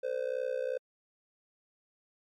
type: tone with amplitude modulation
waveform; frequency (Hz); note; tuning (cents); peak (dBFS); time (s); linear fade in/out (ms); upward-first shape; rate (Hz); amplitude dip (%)
triangle; 513; C5; -34; -25; 0.03-0.78; 10; sine; 62.6; 90
effects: MP3 64 kbps